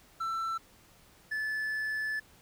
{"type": "tone pair in turn", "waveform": "triangle", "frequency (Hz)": [1336, 1737], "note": ["E6", "A6"], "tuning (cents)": [23, -23], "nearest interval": "perfect fourth", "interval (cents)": 454, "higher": "second", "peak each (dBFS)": [-29, -29], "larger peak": "neither", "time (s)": [[0.2, 0.58], [1.31, 2.2]], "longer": "second", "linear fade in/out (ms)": 10, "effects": ["pink hiss -60 dBFS RMS until 2.41 s"]}